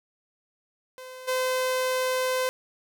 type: tone with level steps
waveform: sawtooth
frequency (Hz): 513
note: C5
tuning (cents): -34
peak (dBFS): -36 / -20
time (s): 0.98-2.49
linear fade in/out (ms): 0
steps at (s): 1.27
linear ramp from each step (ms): 20
effects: none